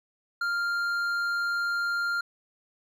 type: tone with hard clipping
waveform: sine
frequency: 1396.9 Hz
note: F6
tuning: in tune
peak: -27 dBFS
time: 0.41-2.21 s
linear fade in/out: 5 ms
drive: 6 dB
effects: none